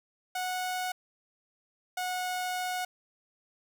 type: tone pair in turn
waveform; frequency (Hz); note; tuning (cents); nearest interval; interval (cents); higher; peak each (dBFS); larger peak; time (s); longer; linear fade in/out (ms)
sawtooth; 735 / 731; F#5 / F#5; -12 / -21; unison; 9; first; -27; neither; 0.35-0.92 / 1.97-2.85; second; 5
effects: none